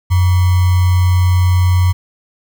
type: tone with sample-and-hold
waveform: sine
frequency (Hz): 90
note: F#2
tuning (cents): -47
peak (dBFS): -8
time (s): 0.1-1.93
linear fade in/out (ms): 20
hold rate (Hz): 1050
effects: none